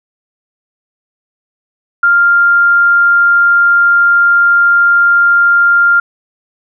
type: tone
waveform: sine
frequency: 1396.9 Hz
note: F6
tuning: in tune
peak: -5 dBFS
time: 2.03-6 s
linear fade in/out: 5 ms
effects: none